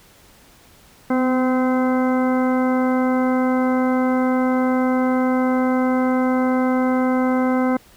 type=harmonic tone with a mistuned harmonic; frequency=257.3 Hz; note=C4; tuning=29 cents flat; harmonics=1 / 2 / 3 / 4 / 5 / 6 / 8; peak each=-17 / -23 / -27 / -29 / -31 / -33 / -35 dBFS; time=1.1-7.77 s; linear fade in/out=5 ms; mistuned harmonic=1; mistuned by=-22 cents; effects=pink hiss -50 dBFS RMS until 7.96 s